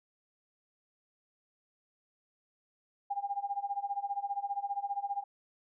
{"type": "tone with tremolo", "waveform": "sine", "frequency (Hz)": 804, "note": "G5", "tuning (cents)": 44, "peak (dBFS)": -29, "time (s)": [3.1, 5.24], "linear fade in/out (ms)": 10, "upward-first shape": "sine", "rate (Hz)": 15, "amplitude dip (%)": 90, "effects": []}